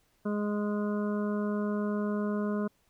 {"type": "harmonic tone", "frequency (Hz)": 207.7, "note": "G#3", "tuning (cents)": 0, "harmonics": [1, 2, 3, 5, 6, 7], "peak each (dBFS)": [-29, -35, -39, -43, -45, -46], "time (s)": [0.25, 2.68], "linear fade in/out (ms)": 10, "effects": ["pink hiss -70 dBFS RMS until 2.89 s"]}